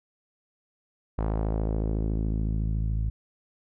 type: tone with low-pass filter sweep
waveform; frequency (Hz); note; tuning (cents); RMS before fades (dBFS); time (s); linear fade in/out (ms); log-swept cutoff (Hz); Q
sawtooth; 53.9; A1; -35; -27; 1.18-3.1; 5; 1000 to 110; 1.2
effects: none